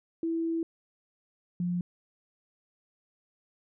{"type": "tone pair in turn", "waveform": "sine", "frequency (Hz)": [329.6, 176.58], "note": ["E4", "F3"], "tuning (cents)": [0, 19], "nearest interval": "major seventh", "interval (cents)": 1081, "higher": "first", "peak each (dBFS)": -27, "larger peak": "neither", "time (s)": [[0.23, 0.63], [1.6, 1.81]], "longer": "first", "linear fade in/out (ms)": 2, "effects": []}